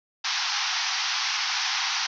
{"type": "band-pass noise", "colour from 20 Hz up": "white", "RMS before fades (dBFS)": -27, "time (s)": [0.24, 2.07], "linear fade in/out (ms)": 10, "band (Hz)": [750, 6000], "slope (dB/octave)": 96, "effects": []}